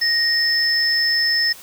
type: tone pair together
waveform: sine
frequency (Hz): 1864.7 / 5250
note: A#6 / E8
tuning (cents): 0 / -8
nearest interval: octave + tritone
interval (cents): 1792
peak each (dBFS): -20 / -17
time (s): 0.01-1.53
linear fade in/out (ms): 10
effects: white hiss -41 dBFS RMS until 1.62 s